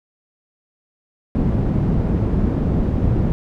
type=low-pass noise; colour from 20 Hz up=white; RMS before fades=-18 dBFS; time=1.35-3.32 s; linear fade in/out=0 ms; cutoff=190 Hz; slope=12 dB/octave; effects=none